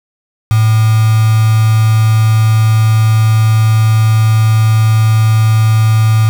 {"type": "tone with quantisation", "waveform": "sine", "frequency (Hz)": 110, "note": "A2", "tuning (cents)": 0, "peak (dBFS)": -6, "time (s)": [0.51, 6.29], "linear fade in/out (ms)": 0, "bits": 3, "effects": []}